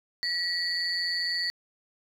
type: tone cluster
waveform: sine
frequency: 1931 / 4424 / 4598 Hz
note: B6 / C#8 / D8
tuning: -39 / -4 / -37 cents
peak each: -30 dBFS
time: 0.23-1.5 s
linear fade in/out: 0 ms
effects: tanh soft clip ceiling -20 dBFS + 10-bit